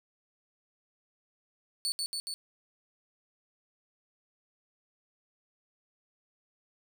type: tone with echo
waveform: 30% pulse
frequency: 4459 Hz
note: C#8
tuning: 9 cents sharp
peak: -26 dBFS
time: 1.85-1.92 s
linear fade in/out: 0 ms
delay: 140 ms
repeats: 3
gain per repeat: -2 dB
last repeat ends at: 2.34 s
effects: none